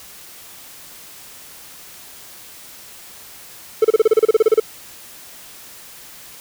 triangle tone bursts, 440 Hz, A4, in tune, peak -6 dBFS, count 14, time 3.82-4.6 s, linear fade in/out 5 ms, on 26 ms, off 32 ms, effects white hiss -40 dBFS RMS until 6.4 s

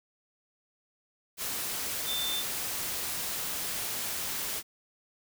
sine tone in noise, 3560 Hz, A7, 20 cents sharp, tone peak -31 dBFS, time 2.05-2.44 s, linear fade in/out 50 ms, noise white, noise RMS -34 dBFS, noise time 1.37-4.63 s, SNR 0 dB, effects none

